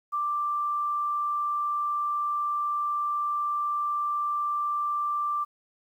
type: tone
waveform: sine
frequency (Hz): 1178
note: D6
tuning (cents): +5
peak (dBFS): -25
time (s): 0.12-5.45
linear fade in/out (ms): 20
effects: 10-bit